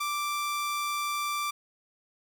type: tone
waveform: sawtooth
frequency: 1174.7 Hz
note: D6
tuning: in tune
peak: -25 dBFS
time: 0-1.51 s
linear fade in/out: 10 ms
effects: 10-bit